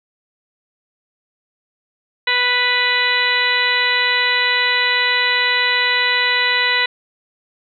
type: harmonic tone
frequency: 493.9 Hz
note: B4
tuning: in tune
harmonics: 1 / 2 / 3 / 4 / 5 / 6 / 7 / 8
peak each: -29 / -24 / -24 / -17 / -24 / -24 / -29 / -21 dBFS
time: 2.27-6.86 s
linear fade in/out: 5 ms
effects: none